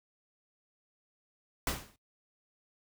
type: noise with exponential decay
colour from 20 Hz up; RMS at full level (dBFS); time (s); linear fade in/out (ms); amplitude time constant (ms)
pink; -29; 1.67-1.96; 2; 62
effects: noise-tail reverb RT60 0.1 s tail -17 dB re dry